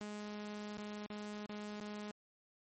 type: tone with dropouts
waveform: sawtooth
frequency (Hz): 208.9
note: G#3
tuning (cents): +10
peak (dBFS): -39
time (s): 0.01-2.11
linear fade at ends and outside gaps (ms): 0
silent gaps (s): 0.773-0.783 / 1.063-1.101 / 1.461-1.493 / 1.802-1.81
effects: MP3 32 kbps